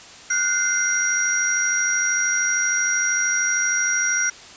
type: tone cluster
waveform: sine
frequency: 1435 / 1528 / 2082 / 5740 Hz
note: F6 / G6 / C7 / F8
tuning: +47 / -45 / -9 / +47 cents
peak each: -24 / -26 / -27 / -21 dBFS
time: 0.3-4.3 s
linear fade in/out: 5 ms
effects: white hiss -42 dBFS RMS until 4.56 s + resampled to 16000 Hz